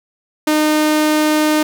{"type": "tone", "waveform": "sawtooth", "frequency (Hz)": 305.9, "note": "D#4", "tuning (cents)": -29, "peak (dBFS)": -8, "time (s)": [0.47, 1.63], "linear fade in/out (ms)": 5, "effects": []}